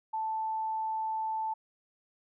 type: tone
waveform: sine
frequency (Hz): 880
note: A5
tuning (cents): 0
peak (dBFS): -30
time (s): 0.13-1.54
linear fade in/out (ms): 10
effects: none